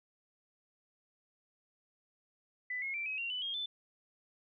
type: tone with pitch steps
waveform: sine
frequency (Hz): 1996 / 2164 / 2346 / 2544 / 2758 / 2991 / 3243 / 3516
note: B6 / C#7 / D7 / D#7 / F7 / F#7 / G#7 / A7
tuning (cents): +18 / -42 / -2 / +38 / -22 / +18 / -42 / -2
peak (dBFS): -35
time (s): 2.7-3.66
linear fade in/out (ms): 5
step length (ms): 120
effects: none